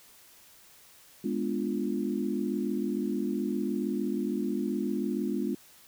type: chord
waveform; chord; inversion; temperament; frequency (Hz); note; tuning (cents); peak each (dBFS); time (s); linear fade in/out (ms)
sine; G# diminished seventh; none; equal; 207.7 / 246.9 / 293.7 / 349.2; G#3 / B3 / D4 / F4; 0 / 0 / 0 / 0; -32 / -33 / -34 / -34; 1.24-5.55; 5
effects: white hiss -56 dBFS RMS until 5.87 s